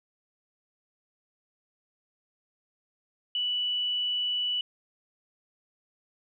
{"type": "tone", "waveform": "sine", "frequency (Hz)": 2960, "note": "F#7", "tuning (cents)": 0, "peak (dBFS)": -26, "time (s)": [3.35, 4.61], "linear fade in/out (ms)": 2, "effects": []}